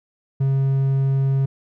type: tone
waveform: triangle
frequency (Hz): 135.6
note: C#3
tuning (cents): -38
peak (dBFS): -14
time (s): 0.4-1.46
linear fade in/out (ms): 10
effects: none